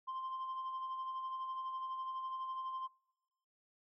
sine tone with tremolo, 1046.5 Hz, C6, in tune, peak -35 dBFS, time 0.07-2.88 s, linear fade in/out 20 ms, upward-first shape sine, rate 12 Hz, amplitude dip 45%, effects noise-tail reverb RT60 0.9 s tail -25 dB re dry + tanh soft clip ceiling -37 dBFS

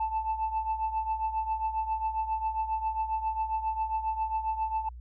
sine tone with tremolo, 880 Hz, A5, in tune, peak -23 dBFS, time 0-4.89 s, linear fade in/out 5 ms, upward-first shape triangle, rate 7.4 Hz, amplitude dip 80%, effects tanh soft clip ceiling -23 dBFS + added 60 Hz sine -41 dBFS peak until 5 s

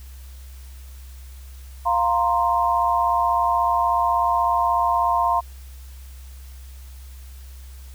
sine chord, F suspended fourth, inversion none, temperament just, 698.5 / 931.3 / 1047.7 Hz, F5 / Bb5 / C6, 0 / -2 / +2 cents, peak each -22 / -21 / -21 dBFS, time 1.85-5.41 s, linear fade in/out 20 ms, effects added 65 Hz sine -37 dBFS peak until 7.94 s + white hiss -51 dBFS RMS until 7.94 s

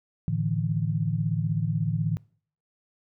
sine chord, A suspended fourth, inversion none, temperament equal with one note detuned, 110 / 148.62 / 164.81 Hz, A2 / D3 / E3, 0 / +21 / 0 cents, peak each -28 dBFS, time 0.28-2.17 s, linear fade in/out 0 ms, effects noise-tail reverb RT60 0.5 s tail -23 dB re dry

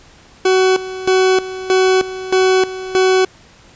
40% pulse tone with tremolo, 375 Hz, F#4, 23 cents sharp, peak -9 dBFS, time 0.45-3.25 s, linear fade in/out 5 ms, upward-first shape square, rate 1.6 Hz, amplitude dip 80%, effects pink hiss -45 dBFS RMS until 3.75 s + resampled to 16000 Hz

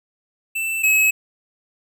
square tone pair in turn, 2661 / 2569 Hz, E7 / E7, +16 / -45 cents, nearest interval minor second, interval 61 cents, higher first, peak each -22 / -14 dBFS, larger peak second, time 0.55-0.83 / 0.83-1.11 s, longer neither, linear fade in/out 10 ms, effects none

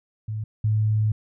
sine tone pair in turn, 108.2 / 107.73 Hz, A2 / A2, -29 / -36 cents, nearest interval unison, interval 7 cents, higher first, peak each -26 / -18 dBFS, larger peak second, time 0.28-0.44 / 0.64-1.12 s, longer second, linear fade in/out 5 ms, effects none

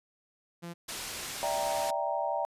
sawtooth tone, 171.3 Hz, F3, 33 cents flat, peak -35 dBFS, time 0.62-0.74 s, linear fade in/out 20 ms
white low-pass noise, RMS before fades -39 dBFS, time 0.88-1.91 s, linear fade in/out 10 ms, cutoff 8700 Hz, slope 12 dB/octave
sine chord, E half-diminished seventh, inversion third, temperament equal, 587.3 / 659.3 / 784 / 932.3 Hz, D5 / E5 / G5 / Bb5, 0 / 0 / 0 / 0 cents, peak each -34 dBFS, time 1.43-2.45 s, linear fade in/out 0 ms
effects resampled to 32000 Hz

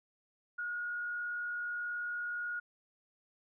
sine tone with frequency modulation, 1438 Hz, F#6, 50 cents flat, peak -35 dBFS, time 0.58-2.6 s, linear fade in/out 10 ms, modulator 58.5 Hz, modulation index 0.36, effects none

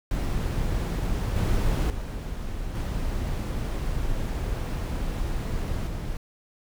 brown noise with level steps, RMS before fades -26 / -23 / -32 / -28 / -31 dBFS, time 0.11-6.17 s, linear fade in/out 2 ms, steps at 1.36 / 1.9 / 2.75 / 5.87 s, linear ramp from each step 2 ms, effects none

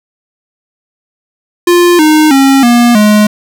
square tone with pitch steps, 350 / 308.2 / 271.5 / 239.1 / 210.5 Hz, F4 / D#4 / C#4 / A#3 / G#3, +4 / -16 / -36 / +44 / +24 cents, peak -4 dBFS, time 1.67-3.27 s, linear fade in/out 5 ms, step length 320 ms, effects none

